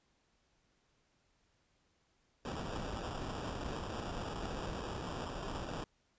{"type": "noise with sample-and-hold", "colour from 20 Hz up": "pink", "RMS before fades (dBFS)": -41, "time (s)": [2.45, 5.84], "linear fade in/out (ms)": 2, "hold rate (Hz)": 2100, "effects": ["pink hiss -75 dBFS RMS until 6.18 s", "resampled to 16000 Hz"]}